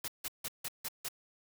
white noise bursts, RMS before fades -38 dBFS, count 6, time 0.04-1.086 s, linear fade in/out 5 ms, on 41 ms, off 160 ms, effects none

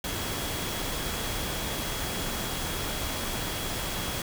sine tone in noise, 3322 Hz, G#7, in tune, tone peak -41 dBFS, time 0.04-4.22 s, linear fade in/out 2 ms, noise pink, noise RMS -32 dBFS, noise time 0.04-4.22 s, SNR -12 dB, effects none

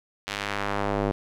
square tone with band-pass filter sweep, 50.6 Hz, G#1, 44 cents flat, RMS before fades -28 dBFS, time 0.27-1.12 s, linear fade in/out 5 ms, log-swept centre 3300 to 450 Hz, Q 0.87, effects none

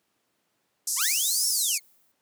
pink band-pass noise, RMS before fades -28 dBFS, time 0.87-1.78 s, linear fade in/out 5 ms, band 5300 to 12000 Hz, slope 48 dB/octave
15% pulse linear two-way sweep, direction up then down, 862 to 5588 to 2069 Hz, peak -20 dBFS, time 0.96-1.8 s, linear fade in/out 50 ms, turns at 1.47 s
violet noise with exponential decay, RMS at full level -28 dBFS, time 1.01-2.12 s, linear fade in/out 5 ms, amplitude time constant 240 ms
effects pink hiss -73 dBFS RMS until 2.21 s + high-pass 200 Hz 12 dB/octave

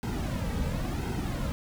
brown noise with flanger, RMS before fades -31 dBFS, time 0.03-1.52 s, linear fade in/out 0 ms, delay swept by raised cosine 1.7 to 2.9 ms, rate 0.94 Hz, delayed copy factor -0.7, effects none

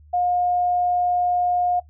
sine tone, 714 Hz, F5, 38 cents sharp, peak -18 dBFS, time 0.13-1.8 s, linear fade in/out 10 ms, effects noise-tail reverb RT60 0.1 s tail -17 dB re dry + added 75 Hz sine -46 dBFS peak until 1.89 s

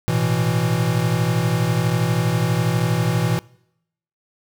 square chord, A suspended second, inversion none, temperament equal with one note detuned, 111.15 / 123.47 / 164.81 Hz, A2 / B2 / E3, +18 / 0 / 0 cents, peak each -24 / -22 / -22 dBFS, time 0.08-3.39 s, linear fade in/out 0 ms, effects noise-tail reverb RT60 0.8 s tail -24 dB re dry

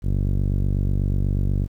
5% pulse tone with low-pass filter, 48.19 Hz, G1, 29 cents flat, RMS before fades -21 dBFS, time 0.02-1.68 s, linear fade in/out 50 ms, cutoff 110 Hz, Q 0.66, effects 9-bit

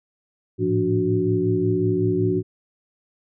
sine tone cluster, 106.9 / 112.3 / 173.2 / 291.1 / 369.5 Hz, A2 / A2 / F3 / D4 / F#4, -49 / +36 / -14 / -15 / -2 cents, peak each -26 / -27 / -26 / -25 / -21 dBFS, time 0.58-2.43 s, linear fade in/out 50 ms, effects none

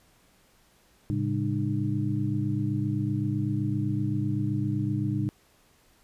sine tone cluster, 110 / 137.8 / 203.3 / 303.8 Hz, A2 / C#3 / G#3 / D#4, 0 / -10 / -37 / -41 cents, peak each -29 / -30 / -32 / -31 dBFS, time 1.1-5.29 s, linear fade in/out 0 ms, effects pink hiss -62 dBFS RMS until 6.03 s + resampled to 32000 Hz

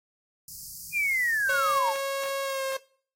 white band-stop noise, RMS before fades -41 dBFS, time 0.48-1.78 s, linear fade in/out 2 ms, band 190 to 4600 Hz, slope 96 dB/octave
sine linear sweep, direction down, 2455 to 830.6 Hz, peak -23 dBFS, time 0.92-1.94 s, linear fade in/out 50 ms
sawtooth tone with pitch glide, 548 to 534.9 Hz, C#5 to C5, -20 to +38 cents, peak -24 dBFS, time 1.49-2.77 s, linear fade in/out 5 ms, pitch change -42 cents, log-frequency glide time 2.43-2.63 s
effects noise-tail reverb RT60 0.5 s tail -21 dB re dry + AAC 48 kbps

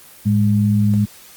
sine tone pair together, 108.04 / 205.6 Hz, A2 / G#3, -31 / -17 cents, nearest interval major seventh, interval 1114 cents, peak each -15 dBFS, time 0.25-1.06 s, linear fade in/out 20 ms, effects white hiss -43 dBFS RMS until 1.36 s + Opus 24 kbps

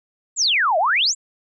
sine exponential two-way sweep, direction down then up, 7902 to 606 to 7902 Hz, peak -15 dBFS, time 0.36-1.15 s, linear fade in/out 50 ms, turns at 0.78 s, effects none

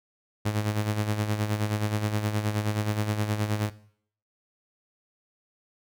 sawtooth tone with tremolo, 105.8 Hz, G#2, 33 cents sharp, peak -19 dBFS, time 0.45-3.7 s, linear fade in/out 10 ms, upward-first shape sine, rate 9.5 Hz, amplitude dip 60%, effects noise-tail reverb RT60 0.6 s tail -17 dB re dry

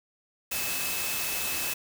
sine tone in noise, 2600 Hz, E7, 24 cents flat, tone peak -36 dBFS, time 0.51-1.74 s, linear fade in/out 10 ms, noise white, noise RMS -31 dBFS, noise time 0.51-1.74 s, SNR -8 dB, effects none

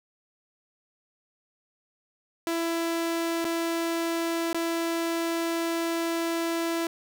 sawtooth tone with dropouts, 333.5 Hz, E4, 20 cents sharp, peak -22 dBFS, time 2.47-6.87 s, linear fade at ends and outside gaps 1 ms, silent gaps 3.445-3.451 / 4.53-4.545 s, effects none

